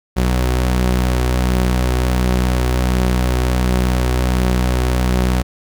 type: tone pair together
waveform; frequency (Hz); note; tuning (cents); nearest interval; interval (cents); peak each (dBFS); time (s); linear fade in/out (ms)
sawtooth; 62.13 / 185; B1 / F#3; +11 / 0; octave + perfect fifth; 1889; -10 / -20; 0.16-5.43; 20
effects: none